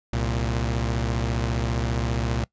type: tone pair together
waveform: sawtooth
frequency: 65.24 / 115.6 Hz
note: C2 / A#2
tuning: -4 / -14 cents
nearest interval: minor seventh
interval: 990 cents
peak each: -22 dBFS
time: 0.13-2.44 s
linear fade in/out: 0 ms
effects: noise-tail reverb RT60 0.1 s tail -22 dB re dry + resampled to 16000 Hz